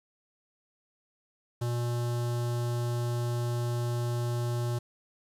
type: tone with notch filter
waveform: square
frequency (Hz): 120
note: B2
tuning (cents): -49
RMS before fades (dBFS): -30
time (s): 1.61-4.79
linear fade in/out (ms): 10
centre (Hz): 2200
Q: 1.2
effects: resampled to 32000 Hz + 9-bit